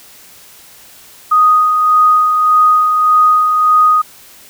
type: tone with tremolo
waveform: sine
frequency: 1244.5 Hz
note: D#6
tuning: in tune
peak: -5 dBFS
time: 1.31-4.02 s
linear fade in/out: 10 ms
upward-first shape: sine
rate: 1.7 Hz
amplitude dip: 40%
effects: white hiss -40 dBFS RMS until 4.49 s